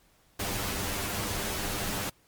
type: noise with comb filter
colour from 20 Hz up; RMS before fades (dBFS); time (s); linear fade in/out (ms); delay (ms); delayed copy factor
pink; -32; 0.39-2.1; 10; 10; +0.7
effects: pink hiss -64 dBFS RMS until 2.27 s + MP3 96 kbps